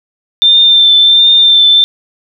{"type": "tone with vibrato", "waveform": "sine", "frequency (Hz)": 3575, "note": "A7", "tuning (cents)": 27, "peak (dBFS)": -3, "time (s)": [0.42, 1.84], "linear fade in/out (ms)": 0, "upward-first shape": "triangle", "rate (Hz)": 1.4, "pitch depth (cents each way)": 25, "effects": []}